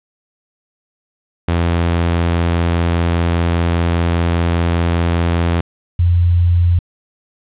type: tone pair in turn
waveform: sawtooth / sine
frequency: 85 / 87.09 Hz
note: F2 / F2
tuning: -46 / -4 cents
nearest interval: unison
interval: 42 cents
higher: second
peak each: -9 dBFS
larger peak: neither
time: 1.48-5.61 / 5.99-6.79 s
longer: first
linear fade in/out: 5 ms
effects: resampled to 8000 Hz + 7-bit